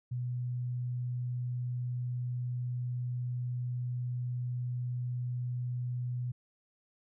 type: tone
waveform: sine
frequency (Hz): 123.47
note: B2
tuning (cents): 0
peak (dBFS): -32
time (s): 0.11-6.32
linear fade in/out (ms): 10
effects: none